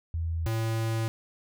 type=tone pair in turn; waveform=sine / square; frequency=82.41 / 112.56 Hz; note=E2 / A2; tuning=0 / +40 cents; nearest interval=perfect fourth; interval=540 cents; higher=second; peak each=-27 dBFS; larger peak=neither; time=0.14-0.46 / 0.46-1.08 s; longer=second; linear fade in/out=0 ms; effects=none